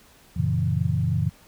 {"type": "chord", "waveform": "sine", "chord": "F# dominant seventh", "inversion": "none", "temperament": "equal", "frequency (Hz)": [92.5, 116.54, 138.59, 164.81], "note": ["F#2", "A#2", "C#3", "E3"], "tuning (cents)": [0, 0, 0, 0], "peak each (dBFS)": -26, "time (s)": [0.36, 1.3], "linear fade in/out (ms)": 10, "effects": ["pink hiss -54 dBFS RMS until 1.47 s"]}